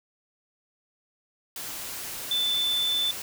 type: tone in noise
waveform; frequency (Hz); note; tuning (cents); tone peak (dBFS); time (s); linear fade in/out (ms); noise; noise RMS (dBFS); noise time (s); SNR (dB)
sine; 3520; A7; 0; -23; 2.31-3.11; 2; white; -36; 1.56-3.22; +10
effects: none